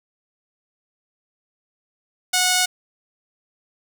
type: tone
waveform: 5% pulse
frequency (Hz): 732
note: F#5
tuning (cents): -19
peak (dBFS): -5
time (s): 2.33-2.66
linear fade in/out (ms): 10
effects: none